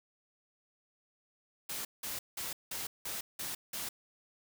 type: noise bursts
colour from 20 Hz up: white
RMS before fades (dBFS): -39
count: 7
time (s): 1.69-3.89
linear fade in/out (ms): 5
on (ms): 160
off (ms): 180
effects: none